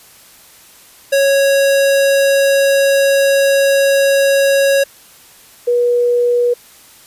square / sine tone pair in turn, 552 / 483.8 Hz, C#5 / B4, -7 / -36 cents, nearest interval major second, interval 229 cents, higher first, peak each -10 dBFS, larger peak neither, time 1.12-4.84 / 5.67-6.54 s, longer first, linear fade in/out 10 ms, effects white hiss -43 dBFS RMS until 7.06 s + resampled to 32000 Hz

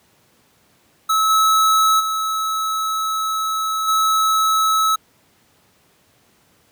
square tone with level steps, 1297 Hz, E6, 28 cents flat, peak -15 / -13 / -20 / -15 dBFS, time 1.09-4.96 s, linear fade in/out 10 ms, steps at 1.29 / 1.99 / 3.87 s, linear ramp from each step 20 ms, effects pink hiss -57 dBFS RMS until 6.71 s + high-pass 100 Hz 12 dB/octave

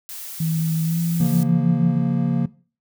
blue noise, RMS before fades -34 dBFS, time 0.09-1.43 s, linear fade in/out 0 ms
sine tone with pitch glide, 161.4 to 168.35 Hz, E3 to E3, -36 to +37 cents, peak -19 dBFS, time 0.4-1.99 s, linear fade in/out 5 ms, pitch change +73 cents, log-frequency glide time 0.82-1.01 s
triangle chord, Bb minor, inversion first, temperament equal, 138.59 / 174.61 / 233.1 Hz, Db3 / F3 / Bb3, 0 / 0 / 0 cents, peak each -20 dBFS, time 1.2-2.46 s, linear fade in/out 5 ms
effects noise-tail reverb RT60 0.4 s tail -20 dB re dry

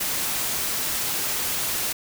white noise, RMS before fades -26 dBFS, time 0-1.93 s, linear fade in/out 10 ms, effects none

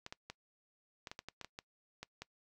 clicks, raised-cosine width 0.2 ms, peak -27 dBFS, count 12, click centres 0.064 / 0.125 / 0.3 / 1.072 / 1.115 / 1.191 / 1.286 / 1.413 / 1.446 / 1.589 / 2.03 / 2.22 s, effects noise-tail reverb RT60 0.1 s tail -22 dB re dry

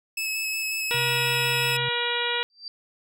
sawtooth tone with vibrato, 2592 Hz, E7, 30 cents flat, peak -23 dBFS, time 0.17-1.77 s, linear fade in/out 5 ms, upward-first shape square, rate 5.5 Hz, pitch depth 11 cents each way
harmonic tone, 478.9 Hz, A#4, 47 cents sharp, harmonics 1 / 2 / 3 / 4 / 5 / 6 / 7 / 8, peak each -32 / -32 / -32 / -32 / -32 / -32 / -32 / -32 dBFS, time 0.91-2.43 s, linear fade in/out 0 ms
sine tone with pitch glide, 130.5 to 131.94 Hz, C3 to C3, -4 to +15 cents, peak -31 dBFS, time 0.94-1.89 s, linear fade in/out 5 ms, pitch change +19 cents, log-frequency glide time 1.09-1.7 s
sine tone with exponential growth, 4683 Hz, D8, 6 cents flat, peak -30 dBFS, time 2.5-2.68 s, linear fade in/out 1 ms, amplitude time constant 39 ms
effects none

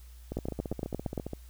two click trains, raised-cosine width 2 ms, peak -22 / -18 dBFS, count 16 / 8, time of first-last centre 0.32-1.334 / 0.37-1.177 s, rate 14.8 / 8.67 Hz, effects added 60 Hz sine -47 dBFS peak until 1.49 s + white hiss -61 dBFS RMS until 1.49 s

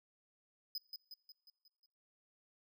square tone with echo, 5020 Hz, D#8, 15 cents sharp, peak -39 dBFS, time 0.75-0.78 s, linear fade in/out 2 ms, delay 180 ms, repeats 6, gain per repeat -5 dB, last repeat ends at 1.86 s, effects noise-tail reverb RT60 1.0 s tail -22 dB re dry

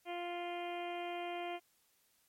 harmonic tone, 349.2 Hz, F4, in tune, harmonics 1 / 2 / 3 / 4 / 5 / 6 / 7 / 8 / 9, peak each -43 / -41 / -52 / -55 / -58 / -51 / -51 / -55 / -54 dBFS, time 0.05-1.6 s, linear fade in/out 50 ms, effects white hiss -73 dBFS RMS until 2.28 s + MP3 64 kbps

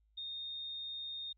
sine tone, 3679 Hz, A#7, 24 cents flat, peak -40 dBFS, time 0.17-1.33 s, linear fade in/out 10 ms, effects added 53 Hz sine -69 dBFS peak until 1.37 s

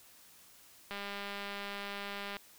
click train, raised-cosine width 0.3 ms, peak -25 dBFS, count 294, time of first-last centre 0.91-2.368 s, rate 201 Hz, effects white hiss -59 dBFS RMS until 2.58 s

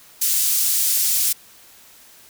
pink high-pass noise, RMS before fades -19 dBFS, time 0.21-1.33 s, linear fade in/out 10 ms, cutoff 7200 Hz, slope 12 dB/octave, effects white hiss -48 dBFS RMS until 2.29 s

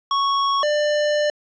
square tone pair in turn, 1108.7 / 595.2 Hz, C#6 / D5, 0 / +23 cents, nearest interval major seventh, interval 1077 cents, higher first, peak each -18 dBFS, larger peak neither, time 0.11-0.63 / 0.63-1.3 s, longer second, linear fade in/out 2 ms, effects resampled to 16000 Hz + 10-bit

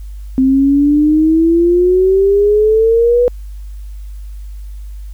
sine exponential sweep, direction up, 260 to 493.4 Hz, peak -7 dBFS, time 0.38-3.28 s, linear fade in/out 0 ms, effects added 50 Hz sine -25 dBFS peak until 5.13 s + white hiss -52 dBFS RMS until 5.13 s

